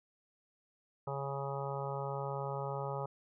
harmonic tone, 138.59 Hz, C#3, in tune, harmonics 1 / 3 / 4 / 5 / 6 / 7 / 8 / 9, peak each -40 / -43 / -42 / -49 / -43 / -46 / -52 / -46 dBFS, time 1.07-3.06 s, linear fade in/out 5 ms, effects none

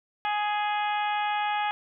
harmonic tone, 417 Hz, G#4, 7 cents sharp, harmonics 2 / 3 / 4 / 5 / 6 / 7 / 8, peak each -26 / -35 / -35 / -38 / -37 / -41 / -41 dBFS, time 0.25-1.71 s, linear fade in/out 0 ms, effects none

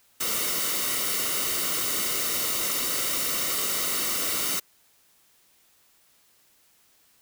white noise with comb filter, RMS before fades -27 dBFS, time 0.2-4.6 s, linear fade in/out 10 ms, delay 1.2 ms, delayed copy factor -0.6, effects white hiss -62 dBFS RMS until 7.21 s

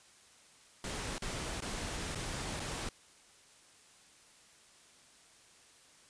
pink noise with dropouts, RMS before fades -39 dBFS, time 0.84-2.89 s, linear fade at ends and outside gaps 2 ms, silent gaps 1.182-1.221 / 1.605-1.621 / 2.149-2.155 / 2.597-2.601 s, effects white hiss -61 dBFS RMS until 6.09 s + resampled to 22050 Hz

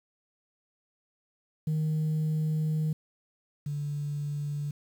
sine tone pair in turn, 155.56 / 145.76 Hz, D#3 / D3, 0 / -13 cents, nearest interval minor second, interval 113 cents, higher first, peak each -23 / -29 dBFS, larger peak first, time 1.67-2.93 / 3.66-4.71 s, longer first, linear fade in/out 5 ms, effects tanh soft clip ceiling -24 dBFS + 9-bit

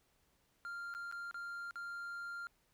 triangle tone with dropouts, 1394 Hz, F6, 4 cents flat, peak -40 dBFS, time 0.65-2.47 s, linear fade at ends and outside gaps 0 ms, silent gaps 0.94-0.949 / 1.114-1.124 / 1.311-1.344 / 1.709-1.757 s, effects pink hiss -75 dBFS RMS until 2.73 s

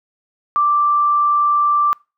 sine tone, 1174.7 Hz, D6, in tune, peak -12 dBFS, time 0.56-1.93 s, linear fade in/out 0 ms, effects noise-tail reverb RT60 0.3 s tail -26 dB re dry

